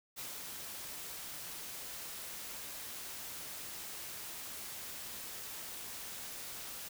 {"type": "noise with ADSR envelope", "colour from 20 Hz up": "white", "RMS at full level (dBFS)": -43, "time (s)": [0.16, 6.89], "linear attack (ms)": 27, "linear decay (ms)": 150, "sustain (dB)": -2, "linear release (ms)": 13, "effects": []}